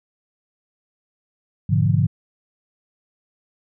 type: chord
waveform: sine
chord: G# diminished seventh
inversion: none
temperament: equal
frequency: 103.83 / 123.47 / 146.83 / 174.61 Hz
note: G#2 / B2 / D3 / F3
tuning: 0 / 0 / 0 / 0 cents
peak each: -19 / -22 / -19 / -22 dBFS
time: 1.69-2.07 s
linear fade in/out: 10 ms
effects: none